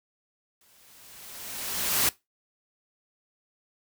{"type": "noise with exponential growth", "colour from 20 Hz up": "white", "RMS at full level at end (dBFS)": -22, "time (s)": [0.61, 2.09], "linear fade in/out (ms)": 2, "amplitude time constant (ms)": 320, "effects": ["noise-tail reverb RT60 0.2 s tail -20 dB re dry"]}